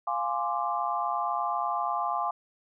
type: chord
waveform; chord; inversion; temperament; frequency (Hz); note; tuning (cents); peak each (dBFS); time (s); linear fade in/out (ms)
sine; D half-diminished seventh; first; equal; 698.5 / 830.6 / 1046.5 / 1174.7; F5 / Ab5 / C6 / D6; 0 / 0 / 0 / 0; -32; 0.07-2.31; 5
effects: none